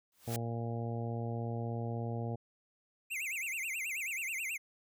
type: noise with exponential growth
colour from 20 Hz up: white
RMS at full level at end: -38 dBFS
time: 0.12-0.36 s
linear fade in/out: 1 ms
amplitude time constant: 51 ms
type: harmonic tone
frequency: 116.54 Hz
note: A#2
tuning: in tune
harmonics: 1 / 2 / 3 / 4 / 5 / 6 / 7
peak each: -36 / -42 / -47 / -44 / -48 / -47 / -49 dBFS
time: 0.27-2.36 s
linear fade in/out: 10 ms
type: tone with vibrato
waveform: square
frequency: 2385 Hz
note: D7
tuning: 26 cents sharp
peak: -36 dBFS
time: 3.1-4.58 s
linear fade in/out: 20 ms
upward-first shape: sine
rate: 9.3 Hz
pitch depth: 260 cents each way
effects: none